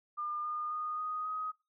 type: tone with pitch steps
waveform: sine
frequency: 1204 / 1217.3 / 1230.7 / 1244.3 / 1258 Hz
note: D6 / D#6 / D#6 / D#6 / D#6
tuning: +43 / -38 / -19 / 0 / +19 cents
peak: -34 dBFS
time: 0.17-1.52 s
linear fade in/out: 20 ms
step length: 270 ms
effects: noise-tail reverb RT60 0.3 s tail -23 dB re dry